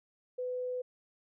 sine tone, 501 Hz, B4, 25 cents sharp, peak -33 dBFS, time 0.38-0.82 s, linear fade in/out 10 ms, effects none

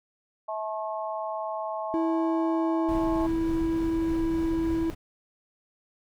harmonic tone, 216 Hz, A3, 32 cents flat, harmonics 3 / 4 / 5, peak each -32 / -34 / -36 dBFS, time 0.48-3.27 s, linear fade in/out 10 ms
triangle tone, 327.8 Hz, E4, 10 cents flat, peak -22 dBFS, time 1.94-4.9 s, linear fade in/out 0 ms
brown noise with tremolo, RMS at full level -34 dBFS, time 2.88-4.95 s, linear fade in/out 10 ms, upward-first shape triangle, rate 3.4 Hz, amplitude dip 25%
effects none

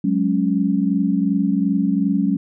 sine chord, F# suspended second, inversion none, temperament equal, 185 / 207.7 / 277.2 Hz, F#3 / G#3 / C#4, 0 / 0 / 0 cents, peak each -20 dBFS, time 0.04-2.37 s, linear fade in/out 5 ms, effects none

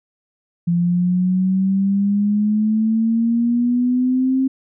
sine exponential sweep, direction up, 170.9 to 266.2 Hz, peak -14 dBFS, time 0.67-4.48 s, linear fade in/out 10 ms, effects none

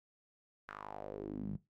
sawtooth tone with band-pass filter sweep, 51 Hz, G#1, 31 cents flat, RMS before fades -44 dBFS, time 0.68-1.57 s, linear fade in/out 10 ms, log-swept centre 1500 to 160 Hz, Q 3.9, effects noise-tail reverb RT60 0.2 s tail -17 dB re dry

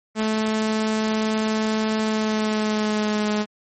sawtooth tone with pitch glide, 217.8 to 210.9 Hz, A3 to G#3, -17 to +27 cents, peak -16 dBFS, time 0.15-3.46 s, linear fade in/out 50 ms, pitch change -56 cents, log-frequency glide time 2.04-3.3 s, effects MP3 32 kbps

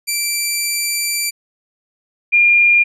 10% pulse / sine tone pair in turn, 2342 / 2408 Hz, D7 / D7, -5 / +43 cents, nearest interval unison, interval 48 cents, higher second, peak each -8 dBFS, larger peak neither, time 0.07-1.31 / 2.32-2.84 s, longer first, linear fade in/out 20 ms, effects resampled to 32000 Hz

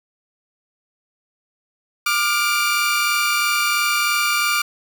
sawtooth tone cluster, 1191 / 1412 / 2339 Hz, D6 / F6 / D7, +24 / +19 / -8 cents, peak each -18 dBFS, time 2.06-4.62 s, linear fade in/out 5 ms, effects none

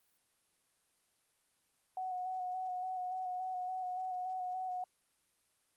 sine tone with vibrato, 738 Hz, F#5, 5 cents flat, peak -36 dBFS, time 1.97-4.84 s, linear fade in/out 2 ms, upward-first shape square, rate 3.5 Hz, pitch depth 20 cents each way, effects white hiss -75 dBFS RMS until 5.76 s + Opus 32 kbps

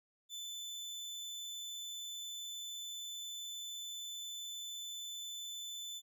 30% pulse tone, 3513 Hz, A7, 3 cents flat, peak -40 dBFS, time 0.29-6.02 s, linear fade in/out 50 ms, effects none

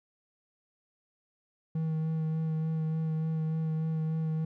triangle tone with vibrato, 159.1 Hz, D#3, 39 cents sharp, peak -26 dBFS, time 1.75-4.45 s, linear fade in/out 5 ms, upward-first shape sine, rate 3.4 Hz, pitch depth 15 cents each way, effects none

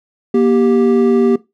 triangle tone pair together, 237.5 / 392 Hz, A#3 / G4, +33 / 0 cents, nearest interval major sixth, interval 867 cents, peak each -10 dBFS, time 0.34-1.36 s, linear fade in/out 5 ms, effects noise-tail reverb RT60 0.2 s tail -18 dB re dry

